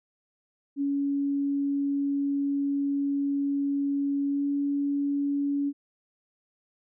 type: tone with pitch glide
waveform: sine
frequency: 281 to 283.3 Hz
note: C#4 to C#4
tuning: +24 to +38 cents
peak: -24 dBFS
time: 0.76-5.73 s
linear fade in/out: 50 ms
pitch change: +14 cents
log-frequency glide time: 4.29-4.44 s
effects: none